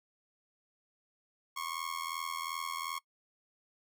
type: tone with amplitude modulation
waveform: sawtooth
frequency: 1091 Hz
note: C#6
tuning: 28 cents flat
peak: -29 dBFS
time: 1.56-2.99 s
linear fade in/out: 10 ms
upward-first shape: sine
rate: 82.7 Hz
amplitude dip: 85%
effects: noise-tail reverb RT60 0.1 s tail -22 dB re dry